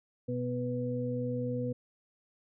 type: harmonic tone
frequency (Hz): 123.47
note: B2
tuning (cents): 0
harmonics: 1 / 2 / 4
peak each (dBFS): -35 / -35 / -35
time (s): 0.28-1.73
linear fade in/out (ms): 10
effects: none